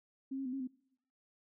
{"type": "tone with pitch steps", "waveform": "sine", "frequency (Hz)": [267.7, 270.3, 252.4, 271, 255.9], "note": ["C4", "C#4", "B3", "C#4", "C4"], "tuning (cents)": [40, -44, 38, -39, -38], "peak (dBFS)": -36, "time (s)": [0.31, 0.675], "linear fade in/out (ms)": 10, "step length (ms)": 73, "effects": ["noise-tail reverb RT60 0.8 s tail -24 dB re dry"]}